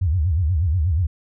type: tone with vibrato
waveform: sine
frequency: 83.4 Hz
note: E2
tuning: 21 cents sharp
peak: -16 dBFS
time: 0.01-1.07 s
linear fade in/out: 10 ms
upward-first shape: sine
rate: 8.3 Hz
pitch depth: 240 cents each way
effects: none